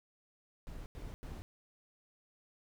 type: noise bursts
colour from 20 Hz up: brown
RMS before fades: -45 dBFS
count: 3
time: 0.67-1.42 s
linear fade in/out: 0 ms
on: 190 ms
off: 90 ms
effects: none